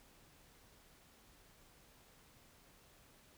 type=silence; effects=pink hiss -65 dBFS RMS until 3.37 s